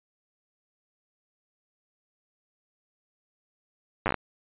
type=slowing click train; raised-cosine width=0.5 ms; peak=-10 dBFS; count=7; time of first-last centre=4.06-4.143 s; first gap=9 ms; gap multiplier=1.17; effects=resampled to 8000 Hz